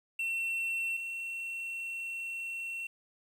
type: tone pair in turn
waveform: triangle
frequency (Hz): 2705 / 2715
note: E7 / F7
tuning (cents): +44 / -50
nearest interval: unison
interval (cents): 6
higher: second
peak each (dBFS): -29 / -34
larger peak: first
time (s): 0.19-0.97 / 0.97-2.87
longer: second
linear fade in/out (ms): 5
effects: 10-bit